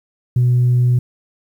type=tone; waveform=sine; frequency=123.47 Hz; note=B2; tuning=in tune; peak=-9 dBFS; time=0.36-0.99 s; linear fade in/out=5 ms; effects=tanh soft clip ceiling -8 dBFS + 8-bit